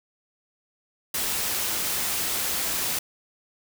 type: noise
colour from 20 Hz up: white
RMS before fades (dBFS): -27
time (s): 1.14-2.99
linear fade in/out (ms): 5
effects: none